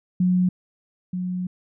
sine tone pair in turn, 181.6 / 181.6 Hz, F#3 / F#3, -32 / -32 cents, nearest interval unison, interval 0 cents, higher neither, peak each -16 / -24 dBFS, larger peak first, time 0.2-0.49 / 1.13-1.47 s, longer second, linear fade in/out 5 ms, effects none

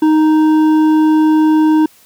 sine tone with hard clipping, 311.1 Hz, D#4, in tune, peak -9 dBFS, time 0.02-1.86 s, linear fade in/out 5 ms, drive 7 dB, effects white hiss -47 dBFS RMS until 2.05 s

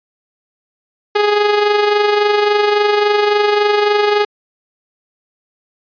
sawtooth tone with amplitude modulation, 415.3 Hz, G#4, in tune, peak -5 dBFS, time 1.15-4.25 s, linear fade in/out 10 ms, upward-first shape sine, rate 23.6 Hz, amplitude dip 45%, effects resampled to 11025 Hz

